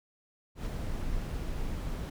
brown noise with ADSR envelope, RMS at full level -31 dBFS, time 0.55-2.1 s, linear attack 110 ms, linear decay 13 ms, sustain -3 dB, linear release 8 ms, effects none

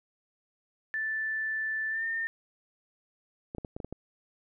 sine tone with pitch glide, 1760 to 1814.7 Hz, A6 to A#6, 0 to -47 cents, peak -29 dBFS, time 0.94-2.27 s, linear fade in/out 0 ms, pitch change +53 cents, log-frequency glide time 1.9-2.04 s
clicks, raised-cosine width 2 ms, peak -24 dBFS, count 7, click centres 3.549 / 3.583 / 3.648 / 3.765 / 3.802 / 3.846 / 3.926 s
effects none

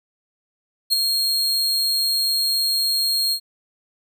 40% pulse tone with ADSR envelope, 4249 Hz, C8, 26 cents sharp, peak -11 dBFS, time 0.9-3.4 s, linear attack 33 ms, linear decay 4 ms, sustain -6 dB, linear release 75 ms, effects none

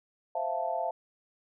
sine chord, F major seventh, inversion second, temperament equal, 523.3 / 659.3 / 698.5 / 880 Hz, C5 / E5 / F5 / A5, 0 / 0 / 0 / 0 cents, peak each -38 / -33 / -33 / -35 dBFS, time 0.35-0.91 s, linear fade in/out 5 ms, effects none

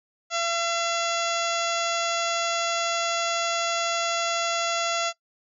harmonic tone, 678 Hz, E5, 49 cents sharp, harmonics 1 / 2 / 3 / 4 / 5 / 6 / 7 / 8 / 9 / 10, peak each -29 / -28 / -34 / -34 / -33 / -39 / -37 / -40 / -38 / -35 dBFS, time 0.3-5.13 s, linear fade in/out 50 ms, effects noise-tail reverb RT60 0.1 s tail -18 dB re dry

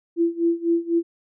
sine tone with tremolo, 337.2 Hz, E4, 39 cents sharp, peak -15 dBFS, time 0.16-1.03 s, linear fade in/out 50 ms, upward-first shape sine, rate 4 Hz, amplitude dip 90%, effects none

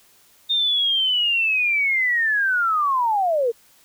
sine linear sweep, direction down, 3673 to 442.1 Hz, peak -17 dBFS, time 0.49-3.52 s, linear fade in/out 20 ms, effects white hiss -55 dBFS RMS until 3.84 s

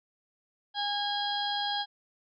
harmonic tone, 818 Hz, G#5, 26 cents flat, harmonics 1 / 2 / 4 / 5 / 6, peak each -32 / -38 / -33 / -38 / -41 dBFS, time 0.74-1.86 s, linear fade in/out 50 ms, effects none

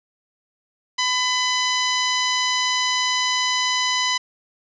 10% pulse tone, 1003 Hz, B5, 26 cents sharp, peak -10 dBFS, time 0.98-4.18 s, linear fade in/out 10 ms, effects resampled to 16000 Hz + 8-bit

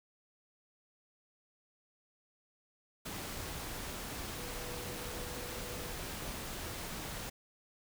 sine tone in noise, 490 Hz, B4, 14 cents flat, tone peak -49 dBFS, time 4.38-5.93 s, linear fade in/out 10 ms, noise pink, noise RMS -42 dBFS, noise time 3.05-7.3 s, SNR -10 dB, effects none

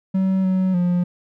triangle tone with pitch steps, 190 / 187.1 / 177 Hz, F#3 / F#3 / F3, +46 / +20 / +23 cents, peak -14 dBFS, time 0.14-1.04 s, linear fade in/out 10 ms, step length 300 ms, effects none

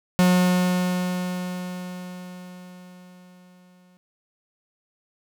45% pulse tone with exponential decay, 180.9 Hz, F#3, 39 cents flat, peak -14 dBFS, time 0.19-3.97 s, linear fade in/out 0 ms, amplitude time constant 820 ms, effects none

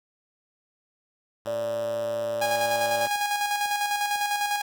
5% pulse tone, 110 Hz, A2, in tune, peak -25 dBFS, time 1.45-3.08 s, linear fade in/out 10 ms
sine tone with pitch glide, 584 to 587.7 Hz, D5 to D5, -10 to +1 cents, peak -26 dBFS, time 1.47-3.06 s, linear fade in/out 5 ms, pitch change +11 cents, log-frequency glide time 1.62-2.76 s
sawtooth tone with tremolo, 822 Hz, G#5, 18 cents flat, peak -19 dBFS, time 2.41-4.62 s, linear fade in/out 10 ms, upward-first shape square, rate 10 Hz, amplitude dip 40%
effects none

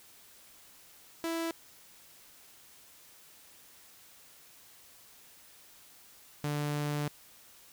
sawtooth tone pair in turn, 330.5 / 147.22 Hz, E4 / D3, +5 / +5 cents, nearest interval octave + major second, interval 1400 cents, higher first, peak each -28 / -27 dBFS, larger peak second, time 1.24-1.51 / 6.44-7.08 s, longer second, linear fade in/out 0 ms, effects white hiss -57 dBFS RMS until 7.72 s

